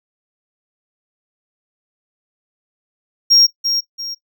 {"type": "tone with echo", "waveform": "triangle", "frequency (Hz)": 5580, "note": "F8", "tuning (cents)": -2, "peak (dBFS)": -5, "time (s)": [3.3, 3.47], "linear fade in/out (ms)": 20, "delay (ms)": 340, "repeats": 2, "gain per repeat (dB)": -9, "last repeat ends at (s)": 4.15, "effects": ["noise-tail reverb RT60 0.1 s tail -18 dB re dry", "tanh soft clip ceiling -2 dBFS"]}